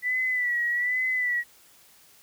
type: tone with vibrato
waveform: sine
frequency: 1968 Hz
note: B6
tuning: 7 cents flat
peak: -23 dBFS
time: 0.02-1.44 s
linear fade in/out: 50 ms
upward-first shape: sine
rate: 1.2 Hz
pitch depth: 55 cents each way
effects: white hiss -56 dBFS RMS until 2.22 s